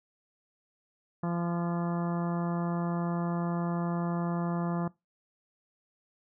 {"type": "harmonic tone with a mistuned harmonic", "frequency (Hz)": 171.7, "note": "F3", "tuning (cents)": -29, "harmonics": [1, 2, 3, 4, 5, 6, 7, 8, 10], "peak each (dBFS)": [-29, -38, -43, -40, -44, -43, -44, -50, -51], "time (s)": [1.23, 4.88], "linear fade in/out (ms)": 5, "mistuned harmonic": 8, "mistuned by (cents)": 22, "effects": ["noise-tail reverb RT60 0.2 s tail -21 dB re dry"]}